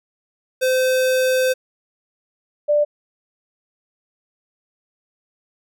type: tone pair in turn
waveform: square / sine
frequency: 515 / 590.7 Hz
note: C5 / D5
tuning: -28 / +10 cents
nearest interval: major second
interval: 238 cents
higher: second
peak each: -16 / -13 dBFS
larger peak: second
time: 0.61-1.54 / 2.68-2.85 s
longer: first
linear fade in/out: 20 ms
effects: none